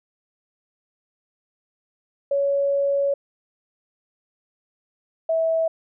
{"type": "tone pair in turn", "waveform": "sine", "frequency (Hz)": [560, 651.1], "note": ["C#5", "E5"], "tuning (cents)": [18, -22], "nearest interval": "minor third", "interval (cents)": 260, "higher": "second", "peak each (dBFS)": -18, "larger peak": "neither", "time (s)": [[2.31, 3.14], [5.29, 5.68]], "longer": "first", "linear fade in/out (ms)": 5, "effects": []}